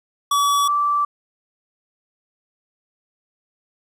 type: tone pair in turn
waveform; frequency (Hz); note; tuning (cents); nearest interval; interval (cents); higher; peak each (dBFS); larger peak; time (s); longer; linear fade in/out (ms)
square / sine; 1142 / 1165.3; D6 / D6; -49 / -14; unison; 35; second; -16; neither; 0.31-0.68 / 0.68-1.05; neither; 5
effects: resampled to 32000 Hz + 9-bit